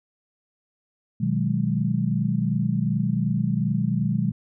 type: chord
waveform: sine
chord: G# minor seventh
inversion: first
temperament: equal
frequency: 123.47 / 155.56 / 185 / 207.7 Hz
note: B2 / D#3 / F#3 / G#3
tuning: 0 / 0 / 0 / 0 cents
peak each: -26 dBFS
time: 1.2-4.32 s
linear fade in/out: 10 ms
effects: none